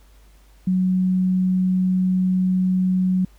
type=tone; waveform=sine; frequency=185 Hz; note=F#3; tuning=in tune; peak=-16 dBFS; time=0.67-3.25 s; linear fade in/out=5 ms; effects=added 50 Hz sine -48 dBFS peak until 3.38 s + pink hiss -58 dBFS RMS until 3.38 s